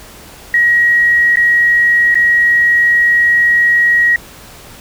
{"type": "tone with dropouts", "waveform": "sine", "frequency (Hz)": 1900, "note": "A#6", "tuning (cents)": 33, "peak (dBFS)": -7, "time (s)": [0.54, 4.16], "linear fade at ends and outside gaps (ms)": 2, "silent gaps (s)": [[1.358, 1.37], [2.144, 2.154]], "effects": ["pink hiss -36 dBFS RMS until 4.8 s"]}